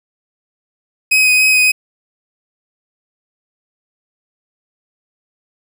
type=tone with vibrato; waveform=40% pulse; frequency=2518 Hz; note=D#7; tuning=20 cents sharp; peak=-8 dBFS; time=1.11-1.72 s; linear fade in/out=10 ms; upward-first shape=sine; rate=3.5 Hz; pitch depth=13 cents each way; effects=7-bit